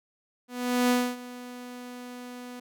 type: tone with ADSR envelope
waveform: sawtooth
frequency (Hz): 246.9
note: B3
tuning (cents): 0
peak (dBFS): -16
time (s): 0.48-2.6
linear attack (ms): 420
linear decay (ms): 260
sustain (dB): -19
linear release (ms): 8
effects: none